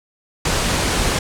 pink low-pass noise, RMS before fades -19 dBFS, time 0.45-1.19 s, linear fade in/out 5 ms, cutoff 9800 Hz, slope 24 dB/octave, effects none

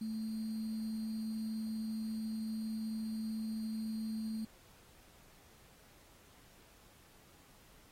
sine tone with sample-and-hold, 220 Hz, A3, in tune, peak -36 dBFS, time 0.01-4.45 s, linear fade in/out 5 ms, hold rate 4410 Hz, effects pink hiss -63 dBFS RMS until 7.91 s + AAC 48 kbps

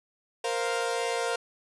sawtooth chord, Bb suspended second, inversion none, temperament equal, 466.2 / 523.3 / 698.5 Hz, Bb4 / C5 / F5, 0 / 0 / 0 cents, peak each -26 / -29 / -29 dBFS, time 0.44-1.36 s, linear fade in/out 5 ms, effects resampled to 24000 Hz

